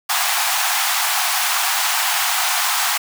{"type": "high-pass noise", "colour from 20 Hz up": "pink", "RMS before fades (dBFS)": -19, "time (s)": [0.09, 2.98], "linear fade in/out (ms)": 10, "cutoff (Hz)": 700, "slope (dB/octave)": 96, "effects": []}